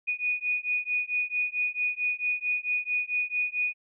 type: beating tone pair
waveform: sine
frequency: 2468 / 2472.5 Hz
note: D#7 / D#7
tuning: -15 / -12 cents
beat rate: 4.5 Hz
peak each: -29 / -29 dBFS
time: 0.07-3.74 s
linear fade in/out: 20 ms
effects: none